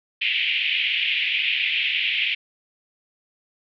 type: band-pass noise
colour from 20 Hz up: white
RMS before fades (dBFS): -23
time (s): 0.21-2.35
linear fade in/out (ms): 10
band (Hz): 2200 to 3100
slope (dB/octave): 48
effects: none